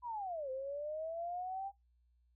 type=linear two-way sweep; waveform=sine; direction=down then up; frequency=1001 to 515 to 797 Hz; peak=-38 dBFS; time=0.02-1.72 s; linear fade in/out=50 ms; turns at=0.5 s; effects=noise-tail reverb RT60 0.2 s tail -20 dB re dry + added 60 Hz sine -69 dBFS peak until 2.35 s